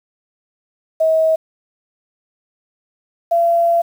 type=tone pair in turn; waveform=sine; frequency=640 / 680.1 Hz; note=D#5 / F5; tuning=+49 / -46 cents; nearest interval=minor second; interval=105 cents; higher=second; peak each=-11 dBFS; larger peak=neither; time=1-1.36 / 3.31-3.82 s; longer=second; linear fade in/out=10 ms; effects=7-bit